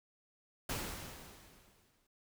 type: noise with exponential decay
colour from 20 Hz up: pink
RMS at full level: -37 dBFS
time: 0.69-2.07 s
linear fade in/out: 5 ms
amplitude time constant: 300 ms
effects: none